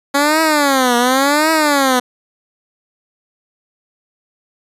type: tone with vibrato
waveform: 10% pulse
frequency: 277.2 Hz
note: C#4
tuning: in tune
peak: -3 dBFS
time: 0.14-2 s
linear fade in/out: 10 ms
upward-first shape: triangle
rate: 0.91 Hz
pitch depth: 270 cents each way
effects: resampled to 32000 Hz